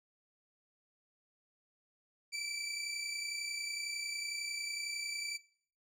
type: tone pair together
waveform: 20% pulse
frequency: 2318 / 2349 Hz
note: D7 / D7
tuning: -23 / 0 cents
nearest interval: unison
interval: 23 cents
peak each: -33 / -39 dBFS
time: 2.32-5.38 s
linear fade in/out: 20 ms
effects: noise-tail reverb RT60 0.5 s tail -18 dB re dry + low-pass 11000 Hz 12 dB/octave